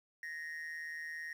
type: tone with amplitude modulation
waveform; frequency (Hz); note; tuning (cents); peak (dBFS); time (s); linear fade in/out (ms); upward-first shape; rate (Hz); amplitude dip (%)
triangle; 1864.7; A#6; 0; -36; 0.23-1.33; 2; sine; 158; 70
effects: 11-bit